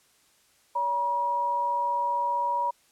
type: tone pair together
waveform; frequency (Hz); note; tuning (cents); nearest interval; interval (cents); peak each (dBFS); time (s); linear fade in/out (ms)
sine; 568.6 / 959; C#5 / A#5; +44 / +49; major sixth; 905; -35 / -24; 0.75-2.71; 10
effects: white hiss -63 dBFS RMS until 2.91 s + low-pass 11000 Hz 12 dB/octave